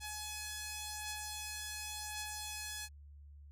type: beating tone pair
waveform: 5% pulse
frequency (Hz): 846 / 846.91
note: G#5 / G#5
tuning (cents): +32 / +34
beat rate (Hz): 0.91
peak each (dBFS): -37 / -30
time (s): 0-2.89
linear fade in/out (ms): 50
effects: added 72 Hz sine -52 dBFS peak until 3.51 s